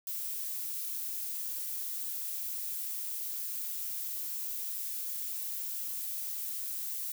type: noise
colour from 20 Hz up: violet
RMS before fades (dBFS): -37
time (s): 0.07-7.12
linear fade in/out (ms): 2
effects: none